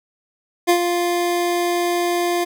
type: tone with ADSR envelope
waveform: 25% pulse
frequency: 349.2 Hz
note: F4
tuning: in tune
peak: -7 dBFS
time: 0.67-2.45 s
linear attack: 25 ms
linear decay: 83 ms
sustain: -7 dB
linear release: 17 ms
effects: none